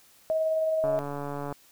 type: tone with tremolo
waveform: sine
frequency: 636 Hz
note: D#5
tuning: 38 cents sharp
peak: -22 dBFS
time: 0.3-0.99 s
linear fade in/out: 0 ms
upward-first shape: sine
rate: 19 Hz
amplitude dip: 25%
type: click train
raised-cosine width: 1 ms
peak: -21 dBFS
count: 99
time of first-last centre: 0.84-1.525 s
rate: 143 Hz
effects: white hiss -58 dBFS RMS until 1.71 s